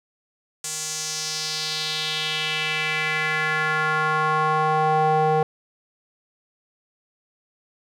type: tone with band-pass filter sweep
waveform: square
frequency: 155.56 Hz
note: D#3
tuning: in tune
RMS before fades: -23 dBFS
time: 0.64-5.43 s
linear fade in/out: 2 ms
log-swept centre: 7600 to 640 Hz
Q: 2.7
effects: none